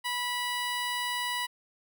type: tone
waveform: 15% pulse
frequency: 980 Hz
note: B5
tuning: 14 cents flat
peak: -23 dBFS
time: 0.04-1.47 s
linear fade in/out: 20 ms
effects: none